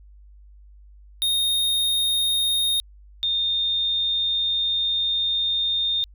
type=tone pair in turn; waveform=square / sine; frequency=3703 / 3646 Hz; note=A#7 / A#7; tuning=-12 / -39 cents; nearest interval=unison; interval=27 cents; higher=first; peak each=-20 dBFS; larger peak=neither; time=1.22-2.8 / 3.23-6.04 s; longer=second; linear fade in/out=0 ms; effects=added 50 Hz sine -45 dBFS peak until 6.14 s